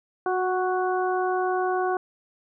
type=harmonic tone with a mistuned harmonic; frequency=370 Hz; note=F#4; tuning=in tune; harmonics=1 / 2 / 3 / 4; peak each=-25 / -26 / -31 / -33 dBFS; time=0.26-1.97 s; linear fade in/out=2 ms; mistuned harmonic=1; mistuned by=-15 cents; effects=none